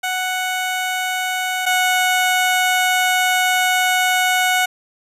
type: tone pair in turn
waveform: 15% pulse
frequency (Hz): 740 / 736.7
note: F#5 / F#5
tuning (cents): 0 / -8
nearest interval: unison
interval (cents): 8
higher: first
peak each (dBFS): -13 / -8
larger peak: second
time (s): 0.03-1.66 / 1.66-4.66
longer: second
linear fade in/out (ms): 10
effects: resampled to 32000 Hz + 8-bit